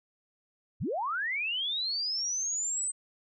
sine linear sweep, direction up, 56 to 8230 Hz, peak -29 dBFS, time 0.8-2.92 s, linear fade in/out 20 ms, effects none

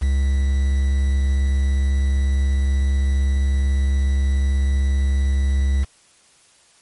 triangle tone with quantisation, 68 Hz, C#2, 33 cents flat, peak -13 dBFS, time 0.01-5.85 s, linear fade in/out 20 ms, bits 6, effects white hiss -54 dBFS RMS until 6.81 s + MP3 48 kbps

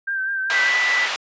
sine tone with vibrato, 1568 Hz, G6, in tune, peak -21 dBFS, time 0.07-0.69 s, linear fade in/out 10 ms, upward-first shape sine, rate 5.1 Hz, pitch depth 37 cents each way
white band-pass noise, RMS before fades -25 dBFS, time 0.5-1.16 s, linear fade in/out 0 ms, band 800 to 2800 Hz, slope 12 dB/octave
sine tone, 1975 Hz, B6, in tune, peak -17 dBFS, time 0.51-1.08 s, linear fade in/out 50 ms
effects resampled to 16000 Hz

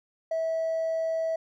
triangle tone with hard clipping, 650 Hz, E5, 24 cents flat, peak -25 dBFS, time 0.31-1.36 s, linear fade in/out 5 ms, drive 2 dB, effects none

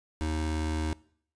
square tone pair together, 78.2 / 312.8 Hz, D#2 / D#4, +9 / +9 cents, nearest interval 2 octaves, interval 2400 cents, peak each -30 / -35 dBFS, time 0.21-0.93 s, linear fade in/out 0 ms, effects noise-tail reverb RT60 0.6 s tail -22 dB re dry + resampled to 22050 Hz

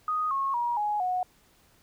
sine tone with pitch steps, 1244.5 / 1089.7 / 954.1 / 835.4 / 731.5 Hz, D#6 / C#6 / A#5 / G#5 / F#5, 0 / -30 / +40 / +10 / -20 cents, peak -25 dBFS, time 0.08-1.23 s, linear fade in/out 2 ms, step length 230 ms, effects pink hiss -62 dBFS RMS until 1.82 s

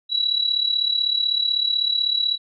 sine tone with amplitude modulation, 3914 Hz, B7, 16 cents flat, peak -15 dBFS, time 0.09-2.38 s, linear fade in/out 50 ms, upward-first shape sine, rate 36 Hz, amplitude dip 75%, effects none

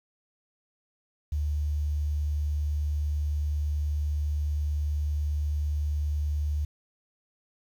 sine tone with quantisation, 74.2 Hz, D2, 18 cents sharp, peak -25 dBFS, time 1.32-6.65 s, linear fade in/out 5 ms, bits 9, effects none

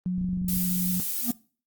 sine tone, 181.5 Hz, F#3, 33 cents flat, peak -24 dBFS, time 0.06-1 s, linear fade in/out 0 ms
clicks, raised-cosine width 5 ms, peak -25 dBFS, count 11, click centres 0.181 / 0.214 / 0.244 / 0.289 / 0.332 / 0.373 / 0.416 / 0.446 / 0.487 / 0.535 / 0.567 s
violet noise, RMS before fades -29 dBFS, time 0.48-1.32 s, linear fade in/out 5 ms
triangle tone with exponential growth, 238.9 Hz, A#3, 43 cents sharp, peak -18 dBFS, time 1.2-1.31 s, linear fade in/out 5 ms, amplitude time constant 23 ms
effects noise-tail reverb RT60 0.4 s tail -22 dB re dry + Opus 24 kbps

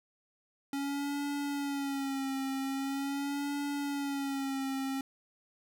square tone with vibrato, 277.2 Hz, C#4, in tune, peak -33 dBFS, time 0.73-5.01 s, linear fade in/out 2 ms, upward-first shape sine, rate 0.43 Hz, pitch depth 54 cents each way, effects none

